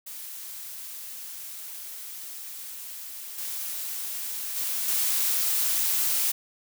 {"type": "noise with level steps", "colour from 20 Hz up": "blue", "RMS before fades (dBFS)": [-39, -33, -29, -25], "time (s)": [0.06, 6.32], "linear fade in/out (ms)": 10, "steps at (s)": [3.38, 4.56, 4.88], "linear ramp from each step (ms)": 5, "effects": []}